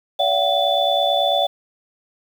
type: tone cluster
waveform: sine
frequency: 573 / 686 / 755 / 3483 Hz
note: D5 / F5 / F#5 / A7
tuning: -43 / -31 / +35 / -18 cents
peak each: -21 dBFS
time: 0.19-1.47 s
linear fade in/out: 10 ms
effects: 7-bit